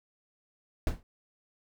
brown noise with exponential decay, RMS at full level -23 dBFS, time 0.87-1.03 s, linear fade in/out 1 ms, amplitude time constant 33 ms, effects none

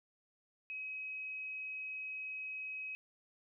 sine tone, 2543 Hz, D#7, 37 cents sharp, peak -40 dBFS, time 0.7-2.95 s, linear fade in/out 0 ms, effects none

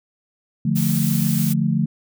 sine chord, D minor, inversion none, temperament equal, 146.83 / 174.61 / 220 Hz, D3 / F3 / A3, 0 / 0 / 0 cents, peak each -21 dBFS, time 0.65-1.86 s, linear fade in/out 5 ms
blue noise, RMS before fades -28 dBFS, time 0.75-1.54 s, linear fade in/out 20 ms
effects none

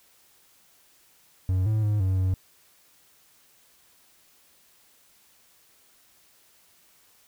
triangle tone with pitch steps, 92.9 / 108.6 / 105 / 94.3 / 93.4 Hz, F#2 / A2 / G#2 / F#2 / F#2, +7 / -22 / +19 / +33 / +17 cents, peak -19 dBFS, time 1.49-2.34 s, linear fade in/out 0 ms, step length 170 ms, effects white hiss -60 dBFS RMS until 7.27 s

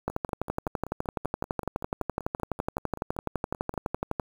two click trains, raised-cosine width 1 ms, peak -13 / -24 dBFS, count 50 / 20, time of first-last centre 0.08-4.198 / 0.1-3.74 s, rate 11.9 / 5.22 Hz, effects 7-bit

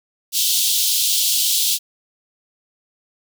pink high-pass noise, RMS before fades -18 dBFS, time 0.32-1.79 s, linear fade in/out 50 ms, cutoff 3100 Hz, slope 48 dB/octave, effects none

